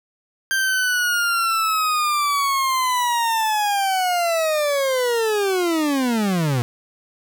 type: linear sweep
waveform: 40% pulse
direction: down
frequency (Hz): 1582 to 115.3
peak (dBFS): -17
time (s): 0.51-6.62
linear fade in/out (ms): 0
effects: none